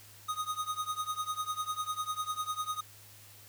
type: tone with tremolo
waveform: square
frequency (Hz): 1244.5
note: D#6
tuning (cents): 0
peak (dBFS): -30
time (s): 0.28-2.81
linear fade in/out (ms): 10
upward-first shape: triangle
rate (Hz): 10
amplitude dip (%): 95
effects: added 102 Hz sine -58 dBFS peak until 3.48 s + white hiss -55 dBFS RMS until 3.48 s